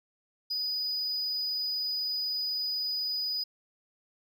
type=tone; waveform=triangle; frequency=4962 Hz; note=D#8; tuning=6 cents flat; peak=-28 dBFS; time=0.5-3.44 s; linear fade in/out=10 ms; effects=none